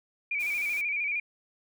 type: tone with vibrato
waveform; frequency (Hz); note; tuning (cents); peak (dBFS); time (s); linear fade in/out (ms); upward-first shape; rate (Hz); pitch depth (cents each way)
sine; 2349; D7; 0; -27; 0.31-1.2; 5; square; 13; 49
type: noise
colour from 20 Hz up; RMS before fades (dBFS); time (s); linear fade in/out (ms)
white; -46; 0.39-0.82; 20
effects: none